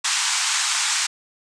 white band-pass noise, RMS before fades -22 dBFS, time 0.04-1.07 s, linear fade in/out 10 ms, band 850 to 8400 Hz, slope 48 dB/octave, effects none

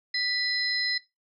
sine tone cluster, 1975 / 4104 / 5110 Hz, B6 / C8 / D#8, 0 / -34 / +45 cents, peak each -30 dBFS, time 0.14-0.98 s, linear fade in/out 5 ms, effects noise-tail reverb RT60 0.2 s tail -17 dB re dry

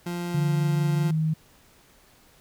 30% pulse tone, 174.1 Hz, F3, 5 cents flat, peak -26 dBFS, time 0.06-1.11 s, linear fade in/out 5 ms
sine tone with pitch glide, 148.7 to 157.54 Hz, D3 to D#3, +22 to +22 cents, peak -21 dBFS, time 0.34-1.34 s, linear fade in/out 10 ms, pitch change +100 cents, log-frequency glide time 1.02-1.07 s
effects pink hiss -57 dBFS RMS until 2.4 s

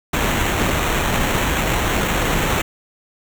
pink noise with sample-and-hold, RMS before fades -19 dBFS, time 0.13-2.62 s, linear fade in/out 5 ms, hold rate 4900 Hz, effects none

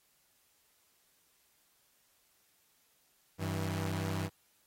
sawtooth tone pair together, 96.1 / 161.62 Hz, G2 / E3, -34 / -34 cents, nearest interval major sixth, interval 900 cents, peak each -31 / -33 dBFS, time 3.38-4.3 s, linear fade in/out 50 ms, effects white hiss -71 dBFS RMS until 4.66 s + AAC 48 kbps

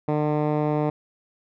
10% pulse tone with low-pass filter, 150.4 Hz, D3, 42 cents sharp, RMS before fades -23 dBFS, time 0.08-0.9 s, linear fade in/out 5 ms, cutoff 1000 Hz, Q 0.59, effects none

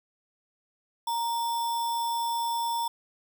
sine tone with sample-and-hold, 932.3 Hz, A#5, in tune, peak -26 dBFS, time 1.07-2.88 s, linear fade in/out 5 ms, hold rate 4410 Hz, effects none

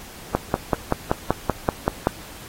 click train, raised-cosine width 1 ms, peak -3 dBFS, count 10, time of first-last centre 0.35-2.071 s, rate 5.23 Hz, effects pink hiss -41 dBFS RMS until 2.48 s + AAC 48 kbps

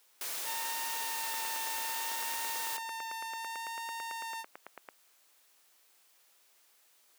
white noise, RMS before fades -38 dBFS, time 0.21-2.77 s, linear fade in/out 2 ms
sawtooth tone with vibrato, 910 Hz, A#5, 42 cents flat, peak -34 dBFS, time 0.44-4.45 s, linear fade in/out 50 ms, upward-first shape sine, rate 0.65 Hz, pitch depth 14 cents each way
click train, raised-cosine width 0.5 ms, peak -28 dBFS, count 33, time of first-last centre 1.34-4.888 s, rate 9.02 Hz
effects white hiss -66 dBFS RMS until 7.18 s + high-pass 400 Hz 12 dB/octave

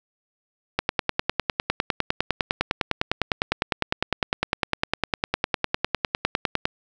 click train, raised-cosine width 0.3 ms, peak -4 dBFS, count 59, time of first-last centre 0.79-6.655 s, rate 9.89 Hz, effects none

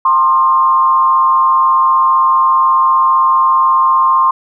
sine tone with frequency modulation, 1059 Hz, C6, 21 cents sharp, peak -7 dBFS, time 0.05-4.31 s, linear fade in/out 5 ms, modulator 144 Hz, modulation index 0.56, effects none

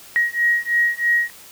sine beating tone pair, 1891 / 1894.1 Hz, A#6 / A#6, +24 / +27 cents, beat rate 3.1 Hz, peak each -19 dBFS, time 0.16-1.3 s, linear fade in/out 0 ms, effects white hiss -43 dBFS RMS until 1.51 s

